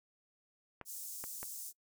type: clicks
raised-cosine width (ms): 0.5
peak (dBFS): -29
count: 3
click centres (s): 0.813 / 1.24 / 1.43
type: high-pass noise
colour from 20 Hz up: pink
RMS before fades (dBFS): -45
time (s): 0.85-1.73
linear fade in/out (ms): 50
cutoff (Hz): 6700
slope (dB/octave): 24
effects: noise-tail reverb RT60 0.1 s tail -24 dB re dry